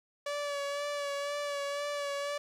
sawtooth tone with vibrato, 573 Hz, D5, 43 cents flat, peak -29 dBFS, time 0.26-2.38 s, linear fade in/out 5 ms, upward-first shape sine, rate 2 Hz, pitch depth 27 cents each way, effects low-pass 8000 Hz 12 dB/octave + 11-bit

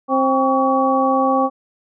harmonic tone with a mistuned harmonic, 264.6 Hz, C4, 20 cents sharp, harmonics 1 / 2 / 3 / 4, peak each -19 / -19 / -19 / -19 dBFS, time 0.08-1.5 s, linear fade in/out 50 ms, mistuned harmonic 4, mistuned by +110 cents, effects none

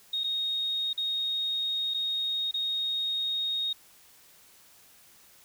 sine tone with dropouts, 3729 Hz, A#7, in tune, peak -27 dBFS, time 0.13-3.73 s, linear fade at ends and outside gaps 5 ms, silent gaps 0.236-0.241 / 0.931-0.976 / 1.939-1.943 / 2.512-2.54 s, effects white hiss -57 dBFS RMS until 5.44 s

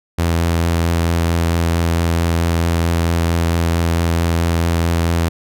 sawtooth tone with vibrato, 84 Hz, E2, 33 cents sharp, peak -10 dBFS, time 0.18-5.29 s, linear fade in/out 10 ms, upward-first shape triangle, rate 4.5 Hz, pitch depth 14 cents each way, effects none

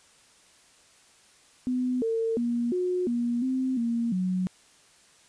sine tone with pitch steps, 251.8 / 452.4 / 237.8 / 362.4 / 238.6 / 259.9 / 233.4 / 184.2 Hz, B3 / A4 / A#3 / F#4 / A#3 / C4 / A#3 / F#3, +34 / +48 / +35 / -36 / +41 / -11 / +2 / -7 cents, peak -24 dBFS, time 1.67-4.47 s, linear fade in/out 0 ms, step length 350 ms, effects white hiss -58 dBFS RMS until 5.28 s + resampled to 22050 Hz

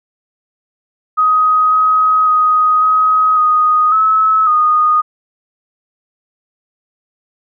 sine tone with pitch steps, 1256 / 1264 / 1251 / 1264 / 1243 / 1294 / 1234 Hz, D#6 / D#6 / D#6 / D#6 / D#6 / E6 / D#6, +16 / +27 / +9 / +27 / -2 / -32 / -15 cents, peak -8 dBFS, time 1.17-5.02 s, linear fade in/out 20 ms, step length 550 ms, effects none

